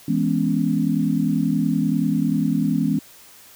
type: chord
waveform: sine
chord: C# minor seventh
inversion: first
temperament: equal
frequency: 164.81 / 207.7 / 246.9 / 277.2 Hz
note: E3 / G#3 / B3 / C#4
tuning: 0 / 0 / 0 / 0 cents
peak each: -23 dBFS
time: 0.08-2.99 s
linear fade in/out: 5 ms
effects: white hiss -47 dBFS RMS until 3.55 s